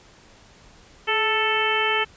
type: harmonic tone with a mistuned harmonic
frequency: 440 Hz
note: A4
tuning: in tune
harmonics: 1 / 2 / 3 / 4 / 5 / 6 / 7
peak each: -27 / -27 / -27 / -27 / -27 / -27 / -27 dBFS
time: 1.07-2.05 s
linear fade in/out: 20 ms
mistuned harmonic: 1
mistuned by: -44 cents
effects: pink hiss -51 dBFS RMS until 2.16 s + resampled to 16000 Hz